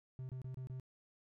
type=tone bursts; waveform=triangle; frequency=129.1 Hz; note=C3; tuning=23 cents flat; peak=-40 dBFS; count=5; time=0.19-0.798 s; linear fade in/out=0 ms; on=100 ms; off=27 ms; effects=none